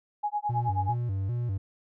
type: tone with tremolo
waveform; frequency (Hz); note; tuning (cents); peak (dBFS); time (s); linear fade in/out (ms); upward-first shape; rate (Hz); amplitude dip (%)
sine; 833; G#5; +5; -24; 0.23-0.97; 10; sine; 9.3; 100
type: tone with vibrato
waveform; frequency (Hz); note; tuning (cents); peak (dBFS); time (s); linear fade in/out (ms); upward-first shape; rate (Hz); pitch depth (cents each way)
triangle; 108; A2; -32; -25; 0.49-1.58; 10; square; 2.5; 190
effects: none